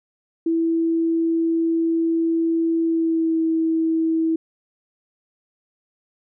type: tone with pitch glide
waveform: sine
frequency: 329.6 to 324.1 Hz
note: E4 to E4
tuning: 0 to -29 cents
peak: -17 dBFS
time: 0.46-4.36 s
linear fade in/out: 5 ms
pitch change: -29 cents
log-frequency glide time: 2.82-3.4 s
effects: none